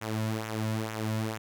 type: tone with flanger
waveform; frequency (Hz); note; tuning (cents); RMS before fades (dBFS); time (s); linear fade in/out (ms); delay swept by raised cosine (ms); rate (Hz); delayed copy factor
sawtooth; 109.7; A2; -5; -32; 0.01-1.38; 10; 0.21 to 2.61; 2.2; -0.65
effects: none